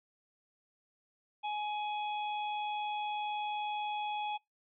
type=harmonic tone; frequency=839 Hz; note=G#5; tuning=17 cents sharp; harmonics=1 / 3 / 4; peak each=-34 / -44 / -46 dBFS; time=1.43-4.38 s; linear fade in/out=20 ms; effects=noise-tail reverb RT60 0.2 s tail -26 dB re dry